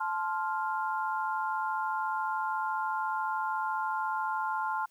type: tone cluster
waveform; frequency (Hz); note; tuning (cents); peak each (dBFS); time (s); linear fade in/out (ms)
sine; 872 / 1046 / 1397; A5 / C6 / F6; -16 / -1 / 0; -32 / -34 / -35; 0-4.86; 10
effects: white hiss -68 dBFS RMS until 4.9 s